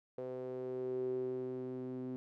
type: tone with band-pass filter sweep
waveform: sawtooth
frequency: 127.8 Hz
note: C3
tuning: 40 cents flat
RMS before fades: -40 dBFS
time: 0.18-2.16 s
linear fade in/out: 0 ms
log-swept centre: 470 to 300 Hz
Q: 8.1
effects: none